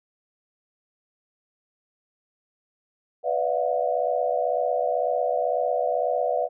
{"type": "tone cluster", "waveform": "sine", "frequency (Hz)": [495.9, 584, 660, 722], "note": ["B4", "D5", "E5", "F#5"], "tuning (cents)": [7, -10, 2, -43], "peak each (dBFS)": -27, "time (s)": [3.23, 6.49], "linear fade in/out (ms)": 50, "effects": []}